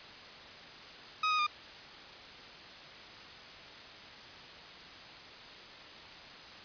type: tone with pitch steps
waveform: sawtooth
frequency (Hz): 1259 / 1246 / 1211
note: D#6 / D#6 / D#6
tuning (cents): +20 / +2 / -47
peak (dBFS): -24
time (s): 1.23-1.467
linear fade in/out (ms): 5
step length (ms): 79
effects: white hiss -49 dBFS RMS until 6.64 s + resampled to 11025 Hz

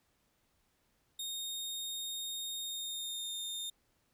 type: tone with pitch glide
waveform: sawtooth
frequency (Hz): 3700 to 3647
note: A#7 to A#7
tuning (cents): -14 to -39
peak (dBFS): -35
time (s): 1.19-3.7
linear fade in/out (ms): 5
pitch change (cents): -25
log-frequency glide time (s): 2.6-3.37
effects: pink hiss -75 dBFS RMS until 4.13 s

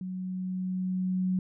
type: tone with level ramp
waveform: sine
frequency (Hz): 185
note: F#3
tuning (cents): 0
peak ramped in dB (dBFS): -33 to -24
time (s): 0.01-1.39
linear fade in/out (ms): 2
effects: none

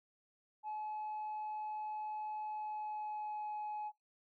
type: tone with pitch glide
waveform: sine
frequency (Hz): 854 to 845.2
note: G#5 to G#5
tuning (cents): +48 to +30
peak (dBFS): -37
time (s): 0.63-3.92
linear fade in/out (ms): 50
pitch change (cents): -18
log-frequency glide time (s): 2.46-3.54
effects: noise-tail reverb RT60 0.2 s tail -26 dB re dry + tanh soft clip ceiling -37 dBFS

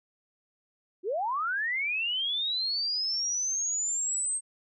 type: linear sweep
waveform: sine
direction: up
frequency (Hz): 329.6 to 8420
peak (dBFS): -27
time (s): 1.03-4.41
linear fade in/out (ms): 50
effects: none

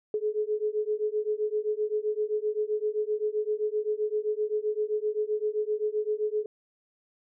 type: beating tone pair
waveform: sine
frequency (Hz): 421.7 / 429.4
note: G#4 / A4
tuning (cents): +26 / -42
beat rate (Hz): 7.7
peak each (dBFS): -29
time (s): 0.14-6.46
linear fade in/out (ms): 2
effects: none

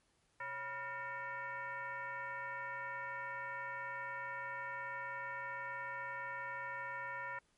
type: tone with frequency modulation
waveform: sine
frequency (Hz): 1397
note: F6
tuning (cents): 0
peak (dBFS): -40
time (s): 0.4-7.39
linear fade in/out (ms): 5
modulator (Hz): 423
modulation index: 1.6
effects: pink hiss -75 dBFS RMS until 7.57 s + MP3 48 kbps

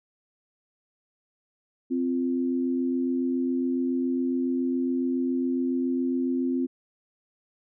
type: tone pair together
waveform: sine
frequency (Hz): 259.9 / 347.1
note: C4 / F4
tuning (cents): -11 / -11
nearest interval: perfect fourth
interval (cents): 500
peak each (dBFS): -24 / -30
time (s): 1.9-6.67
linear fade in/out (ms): 20
effects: none

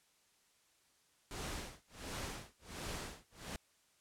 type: noise with tremolo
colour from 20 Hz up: pink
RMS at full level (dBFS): -42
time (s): 1.31-3.56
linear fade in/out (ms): 0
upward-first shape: sine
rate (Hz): 1.4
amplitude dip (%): 100
effects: white hiss -72 dBFS RMS until 4 s + low-pass 10000 Hz 12 dB/octave

